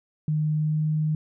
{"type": "tone with pitch glide", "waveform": "sine", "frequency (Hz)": [153.2, 154.35], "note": ["D#3", "D#3"], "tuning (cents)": [-27, -14], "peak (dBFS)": -21, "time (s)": [0.28, 1.15], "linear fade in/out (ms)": 2, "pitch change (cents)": 13, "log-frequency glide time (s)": [0.56, 0.83], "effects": []}